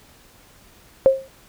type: tone with exponential decay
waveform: sine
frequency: 534 Hz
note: C5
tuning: 35 cents sharp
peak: -6 dBFS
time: 1.06-1.28 s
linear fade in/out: 0 ms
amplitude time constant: 47 ms
effects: pink hiss -51 dBFS RMS until 1.48 s